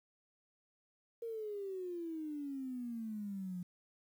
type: exponential sweep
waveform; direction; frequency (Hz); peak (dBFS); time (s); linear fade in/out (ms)
sine; down; 468.5 to 175.6; -39; 1.22-3.63; 5
effects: 11-bit